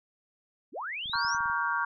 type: linear sweep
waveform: sine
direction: up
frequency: 173.6 to 6200 Hz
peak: -33 dBFS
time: 0.72-1.38 s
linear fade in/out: 50 ms
type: clicks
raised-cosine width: 5 ms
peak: -39 dBFS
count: 8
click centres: 1.058 / 1.097 / 1.155 / 1.249 / 1.348 / 1.406 / 1.458 / 1.499 s
type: chord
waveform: sine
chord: G half-diminished seventh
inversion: first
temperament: just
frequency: 940.8 / 1128.9 / 1411.2 / 1568 Hz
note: Bb5 / Db6 / F6 / G6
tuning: +16 / +31 / +18 / 0 cents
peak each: -32 dBFS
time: 1.13-1.85 s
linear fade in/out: 5 ms
effects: none